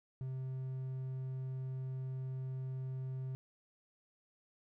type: tone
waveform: triangle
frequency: 130.81 Hz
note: C3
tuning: in tune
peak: -36 dBFS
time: 0.21-3.35 s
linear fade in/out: 0 ms
effects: none